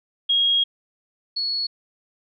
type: tone pair in turn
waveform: sine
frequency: 3276 / 4373 Hz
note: G#7 / C#8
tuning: -24 / -24 cents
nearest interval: perfect fourth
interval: 500 cents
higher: second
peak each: -16 / -22 dBFS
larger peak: first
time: 0.29-0.64 / 1.36-1.67 s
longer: first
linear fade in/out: 10 ms
effects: none